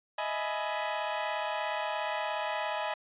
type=chord; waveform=sawtooth; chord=E major seventh; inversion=third; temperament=equal with one note detuned; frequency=622.3 / 659.3 / 840.3 / 987.8 Hz; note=D#5 / E5 / G#5 / B5; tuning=0 / 0 / +20 / 0 cents; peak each=-32 / -36 / -31 / -33 dBFS; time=0.18-2.94 s; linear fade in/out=5 ms; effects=resampled to 8000 Hz